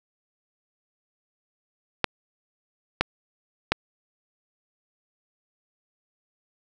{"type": "clicks", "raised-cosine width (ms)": 0.3, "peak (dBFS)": -3, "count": 3, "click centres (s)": [2.043, 3.01, 3.72], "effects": []}